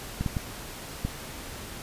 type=clicks; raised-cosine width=5 ms; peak=-15 dBFS; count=4; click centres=0.21 / 0.262 / 0.368 / 1.05 s; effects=pink hiss -40 dBFS RMS until 1.82 s + resampled to 32000 Hz